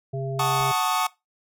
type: harmonic tone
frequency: 134.5 Hz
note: C3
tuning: 48 cents sharp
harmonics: 1 / 3 / 5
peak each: -27 / -33 / -35 dBFS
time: 0.13-0.72 s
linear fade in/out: 10 ms
type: chord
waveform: 45% pulse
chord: D# half-diminished seventh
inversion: first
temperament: equal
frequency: 740 / 880 / 1108.7 / 1244.5 Hz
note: F#5 / A5 / C#6 / D#6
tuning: 0 / 0 / 0 / 0 cents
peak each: -27 dBFS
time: 0.39-1.07 s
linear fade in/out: 5 ms
type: noise with exponential decay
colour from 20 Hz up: brown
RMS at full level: -35 dBFS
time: 0.6-0.7 s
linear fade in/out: 5 ms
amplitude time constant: 20 ms
effects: noise-tail reverb RT60 0.2 s tail -20 dB re dry